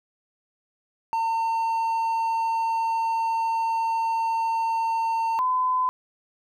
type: tone pair in turn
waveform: triangle / sine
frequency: 907 / 1015.2 Hz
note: A#5 / B5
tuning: -48 / +47 cents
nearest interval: major second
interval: 195 cents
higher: second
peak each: -20 dBFS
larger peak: neither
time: 1.13-5.39 / 5.39-5.89 s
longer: first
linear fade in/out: 0 ms
effects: none